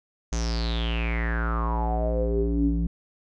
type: tone with low-pass filter sweep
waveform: square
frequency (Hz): 57.3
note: A#1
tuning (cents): -29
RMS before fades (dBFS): -25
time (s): 0.32-2.87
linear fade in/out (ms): 5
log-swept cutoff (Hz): 6500 to 210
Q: 9
effects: none